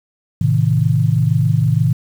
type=chord; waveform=sine; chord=A diminished; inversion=none; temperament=just; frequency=110 / 132 / 158.4 Hz; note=A2 / C3 / Eb3; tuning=0 / +16 / +31 cents; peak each=-16 dBFS; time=0.41-1.93 s; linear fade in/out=5 ms; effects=7-bit